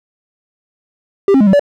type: tone with pitch steps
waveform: triangle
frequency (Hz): 395.6 / 269.1 / 207.9 / 192.2 / 575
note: G4 / C4 / G#3 / G3 / D5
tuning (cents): +16 / +49 / +2 / -34 / -37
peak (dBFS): -4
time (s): 1.28-1.595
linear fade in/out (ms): 2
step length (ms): 63
effects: none